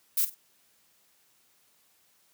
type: noise with echo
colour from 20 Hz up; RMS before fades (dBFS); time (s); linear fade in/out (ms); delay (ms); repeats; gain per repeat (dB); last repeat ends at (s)
violet; -25; 0.17-0.25; 5; 48; 2; -13; 0.346
effects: white hiss -66 dBFS RMS until 2.33 s + high-pass 80 Hz 12 dB/octave